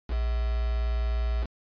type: tone with quantisation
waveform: sine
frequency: 58.3 Hz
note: A#1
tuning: 1 cent sharp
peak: -24 dBFS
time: 0.08-1.47 s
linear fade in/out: 50 ms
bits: 6
effects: resampled to 11025 Hz